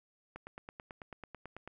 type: click train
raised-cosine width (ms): 0.5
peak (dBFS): -30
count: 13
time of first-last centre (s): 0.36-1.676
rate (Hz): 9.12
effects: none